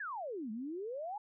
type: exponential two-way sweep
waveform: sine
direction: down then up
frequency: 1766 to 207.7 to 866 Hz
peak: -38 dBFS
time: 0-1.18 s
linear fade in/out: 5 ms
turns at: 0.51 s
effects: none